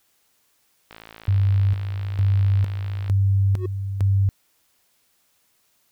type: click train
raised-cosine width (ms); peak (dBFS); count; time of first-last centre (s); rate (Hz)
0.3; -24; 121; 0.91-3.08; 55.3
type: tone with tremolo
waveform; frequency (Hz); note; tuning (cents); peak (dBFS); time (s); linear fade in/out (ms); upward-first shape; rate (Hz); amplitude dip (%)
sine; 98; G2; 0; -15; 1.28-4.29; 0; square; 1.1; 65
type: tone with exponential growth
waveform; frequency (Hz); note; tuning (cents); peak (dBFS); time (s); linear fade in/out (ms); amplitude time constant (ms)
triangle; 367.8; F#4; -10; -20; 3.52-3.66; 5; 29
effects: white hiss -65 dBFS RMS until 5.91 s